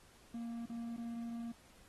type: tone with dropouts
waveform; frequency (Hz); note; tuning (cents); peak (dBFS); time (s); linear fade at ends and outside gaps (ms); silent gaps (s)
triangle; 233.1; A#3; 0; -38; 0.34-1.52; 5; 0.658-0.697 / 0.965-0.978
effects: pink hiss -64 dBFS RMS until 1.88 s + AAC 32 kbps